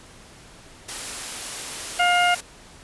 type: high-pass noise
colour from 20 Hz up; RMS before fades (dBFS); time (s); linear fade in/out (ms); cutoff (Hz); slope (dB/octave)
white; -32; 0.88-2.41; 10; 220; 96
type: harmonic tone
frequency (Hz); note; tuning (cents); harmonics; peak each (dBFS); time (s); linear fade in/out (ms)
709; F5; +26; 1 / 2 / 3 / 4; -19 / -22 / -24 / -25; 1.99-2.35; 10
effects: pink hiss -47 dBFS RMS until 2.83 s + resampled to 24000 Hz